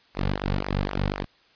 sawtooth tone with flanger, 48.55 Hz, G1, 16 cents flat, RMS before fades -27 dBFS, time 0.14-1.26 s, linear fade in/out 50 ms, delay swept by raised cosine 0.24 to 3.14 ms, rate 3.9 Hz, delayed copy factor -0.85, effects white hiss -59 dBFS RMS until 1.55 s + resampled to 11025 Hz

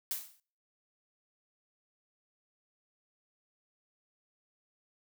blue noise with exponential decay, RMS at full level -32 dBFS, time 0.11-0.4 s, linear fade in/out 0 ms, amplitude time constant 63 ms, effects noise-tail reverb RT60 0.5 s tail -26 dB re dry

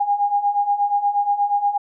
sine beating tone pair, 809 / 817.4 Hz, G#5 / G#5, -46 / -28 cents, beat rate 8.4 Hz, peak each -22 / -18 dBFS, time 0-1.78 s, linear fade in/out 10 ms, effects none

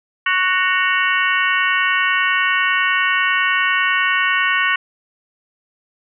harmonic tone with a mistuned harmonic, 370 Hz, F#4, in tune, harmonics 3 / 4 / 5 / 6 / 7 / 8, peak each -21 / -20 / -19 / -23 / -24 / -26 dBFS, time 0.26-4.76 s, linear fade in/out 5 ms, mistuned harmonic 7, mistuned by +90 cents, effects none

